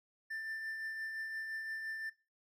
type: tone with tremolo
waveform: triangle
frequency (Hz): 1779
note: A6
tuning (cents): +19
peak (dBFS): -36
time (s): 0.3-2.1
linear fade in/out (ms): 10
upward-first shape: triangle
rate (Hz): 5.8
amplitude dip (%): 40
effects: noise-tail reverb RT60 0.3 s tail -20 dB re dry